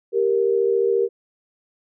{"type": "tone pair together", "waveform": "sine", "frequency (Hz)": [393, 467.3], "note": ["G4", "A#4"], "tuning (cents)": [4, 4], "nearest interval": "minor third", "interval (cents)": 300, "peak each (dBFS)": -19, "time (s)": [0.12, 1.09], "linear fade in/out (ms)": 50, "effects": []}